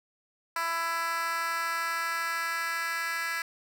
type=tone with high-pass filter sweep; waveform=10% pulse; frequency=332.7 Hz; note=E4; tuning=16 cents sharp; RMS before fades=-31 dBFS; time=0.56-3.42 s; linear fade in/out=2 ms; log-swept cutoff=1100 to 1700 Hz; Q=2; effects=none